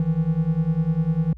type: beating tone pair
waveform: triangle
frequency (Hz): 155.3 / 165.3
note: D#3 / E3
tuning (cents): -3 / +5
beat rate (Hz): 10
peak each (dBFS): -21 / -19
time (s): 0-1.33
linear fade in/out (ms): 2
effects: added 60 Hz sine -38 dBFS peak until 1.37 s